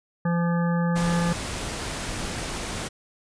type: harmonic tone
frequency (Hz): 171.4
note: F3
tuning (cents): -32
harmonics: 1 / 3 / 5 / 7 / 9 / 10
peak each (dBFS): -21 / -31 / -34 / -35 / -41 / -37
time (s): 0.25-1.33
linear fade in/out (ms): 5
type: noise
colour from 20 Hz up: pink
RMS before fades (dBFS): -31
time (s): 0.95-2.89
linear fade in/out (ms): 20
effects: resampled to 22050 Hz